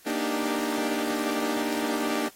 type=chord; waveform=sawtooth; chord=Eb major seventh; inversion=second; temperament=equal; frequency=233.1 / 293.7 / 311.1 / 392 Hz; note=Bb3 / D4 / Eb4 / G4; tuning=0 / 0 / 0 / 0 cents; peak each=-28 / -26 / -29 / -29 dBFS; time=0.06-2.29 s; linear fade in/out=10 ms; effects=white hiss -54 dBFS RMS until 2.35 s + AAC 48 kbps